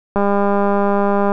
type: click train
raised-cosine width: 1 ms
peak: -4 dBFS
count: 234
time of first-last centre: 0.16-1.319 s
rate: 201 Hz
effects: none